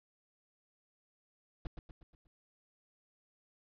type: noise with echo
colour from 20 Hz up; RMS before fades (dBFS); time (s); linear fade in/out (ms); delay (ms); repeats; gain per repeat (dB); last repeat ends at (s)
brown; -37; 1.65-1.67; 2; 120; 5; -6; 2.27
effects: resampled to 11025 Hz